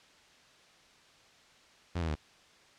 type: tone with pitch steps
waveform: sawtooth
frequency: 87.31 / 81.46 / 76.01 Hz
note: F2 / E2 / D#2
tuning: 0 / -20 / -40 cents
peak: -27 dBFS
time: 1.95-2.154 s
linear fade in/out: 10 ms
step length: 68 ms
effects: white hiss -60 dBFS RMS until 2.78 s + low-pass 5000 Hz 12 dB/octave